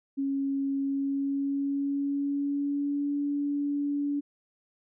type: tone with pitch glide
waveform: sine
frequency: 275 to 286.8 Hz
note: C#4 to D4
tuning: -14 to -41 cents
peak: -26 dBFS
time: 0.17-4.21 s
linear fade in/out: 20 ms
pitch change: +73 cents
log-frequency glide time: 0.8-3.16 s
effects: none